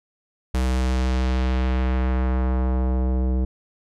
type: tone with low-pass filter sweep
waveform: square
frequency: 63.8 Hz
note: C2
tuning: 43 cents flat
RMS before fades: -21 dBFS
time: 0.54-3.45 s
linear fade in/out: 5 ms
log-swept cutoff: 11000 to 430 Hz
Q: 0.89
effects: none